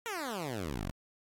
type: exponential sweep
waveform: 10% pulse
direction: down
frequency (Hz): 481.2 to 39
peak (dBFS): -27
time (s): 0.06-0.91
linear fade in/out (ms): 0
effects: AAC 64 kbps